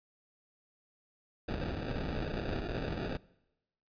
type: noise with sample-and-hold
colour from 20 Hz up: pink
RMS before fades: -36 dBFS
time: 1.48-3.17 s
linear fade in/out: 5 ms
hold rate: 1050 Hz
effects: noise-tail reverb RT60 0.9 s tail -22 dB re dry + resampled to 11025 Hz